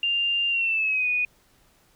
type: tone with pitch glide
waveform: sine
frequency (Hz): 2794 to 2475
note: F7 to D#7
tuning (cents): 0 to -10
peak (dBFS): -21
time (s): 0.03-1.25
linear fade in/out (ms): 2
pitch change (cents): -210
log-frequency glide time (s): 0.49-1.08
effects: pink hiss -61 dBFS RMS until 1.95 s

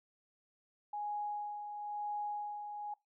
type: tone with tremolo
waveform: sine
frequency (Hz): 830.6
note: G#5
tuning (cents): 0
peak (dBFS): -35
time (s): 0.93-2.94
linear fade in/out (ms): 5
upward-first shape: sine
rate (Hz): 1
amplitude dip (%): 50
effects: noise-tail reverb RT60 0.2 s tail -22 dB re dry

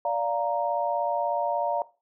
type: chord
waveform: sine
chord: Bb major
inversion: first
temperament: just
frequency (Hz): 582.7 / 699.2 / 932.3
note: D5 / F5 / Bb5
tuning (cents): -14 / +2 / 0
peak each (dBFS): -28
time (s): 0.05-1.82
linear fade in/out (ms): 2
effects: noise-tail reverb RT60 0.3 s tail -18 dB re dry

